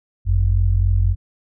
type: tone pair together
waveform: sine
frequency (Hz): 48.67 / 92.4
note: G1 / F#2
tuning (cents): -12 / -2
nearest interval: major seventh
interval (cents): 1110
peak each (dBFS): -16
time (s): 0.25-1.16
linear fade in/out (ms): 50
effects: none